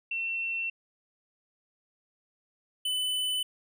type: tone pair in turn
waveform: sine / square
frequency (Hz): 2703 / 3007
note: E7 / F#7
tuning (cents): +43 / +27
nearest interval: major second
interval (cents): 184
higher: second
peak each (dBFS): -29 / -28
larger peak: second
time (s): 0.11-0.7 / 2.85-3.43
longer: first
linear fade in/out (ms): 5
effects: none